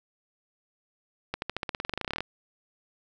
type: accelerating click train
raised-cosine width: 0.3 ms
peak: -14 dBFS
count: 20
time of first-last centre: 1.34-2.206 s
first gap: 81 ms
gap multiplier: 0.93
effects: none